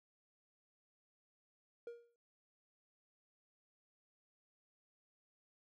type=tone with exponential decay; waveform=triangle; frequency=472 Hz; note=A#4; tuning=22 cents sharp; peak=-40 dBFS; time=1.87-2.16 s; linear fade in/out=2 ms; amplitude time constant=62 ms; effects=MP3 96 kbps